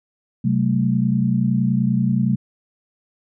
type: chord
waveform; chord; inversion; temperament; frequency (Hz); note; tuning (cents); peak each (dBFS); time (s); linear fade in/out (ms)
sine; F# diminished; second; equal with one note detuned; 130.81 / 189.43 / 220; C3 / F#3 / A3; 0 / +41 / 0; -20; 0.44-2.36; 10
effects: none